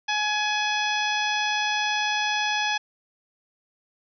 harmonic tone, 842 Hz, G#5, 24 cents sharp, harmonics 1 / 2 / 3 / 4 / 5 / 6 / 7, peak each -27 / -28 / -29 / -30 / -39 / -35 / -38 dBFS, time 0.08-2.78 s, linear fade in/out 10 ms, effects none

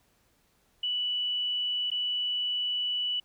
sine tone with dropouts, 2960 Hz, F#7, in tune, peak -27 dBFS, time 0.83-3.2 s, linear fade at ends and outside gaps 5 ms, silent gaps 1.903-1.915 s, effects pink hiss -68 dBFS RMS until 3.24 s

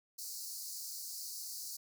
pink high-pass noise, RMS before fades -44 dBFS, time 0.18-1.77 s, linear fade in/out 10 ms, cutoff 4300 Hz, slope 96 dB/octave, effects none

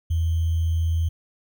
sine tone with sample-and-hold, 82.4 Hz, E2, in tune, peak -19 dBFS, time 0.1-1.09 s, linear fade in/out 10 ms, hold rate 3150 Hz, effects none

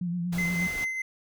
sine tone with vibrato, 174.61 Hz, F3, in tune, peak -27 dBFS, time 0.01-0.67 s, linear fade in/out 5 ms, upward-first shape sine, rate 8.4 Hz, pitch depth 46 cents each way
pink noise, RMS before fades -39 dBFS, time 0.32-0.85 s, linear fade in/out 10 ms
triangle tone with tremolo, 2062 Hz, C7, 26 cents flat, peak -24 dBFS, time 0.38-1.02 s, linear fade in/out 5 ms, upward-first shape triangle, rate 4.9 Hz, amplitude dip 50%
effects none

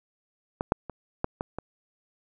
clicks, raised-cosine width 1 ms, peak -13 / -6 / -22 / -11 / -15 / -19 dBFS, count 6, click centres 0.609 / 0.721 / 0.897 / 1.244 / 1.409 / 1.586 s, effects none

